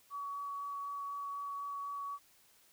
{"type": "tone with vibrato", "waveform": "sine", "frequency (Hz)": 1131, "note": "C#6", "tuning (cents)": 34, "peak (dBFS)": -38, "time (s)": [0.1, 2.19], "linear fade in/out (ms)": 50, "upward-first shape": "sine", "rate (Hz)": 4, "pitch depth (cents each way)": 9, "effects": ["white hiss -66 dBFS RMS until 2.72 s"]}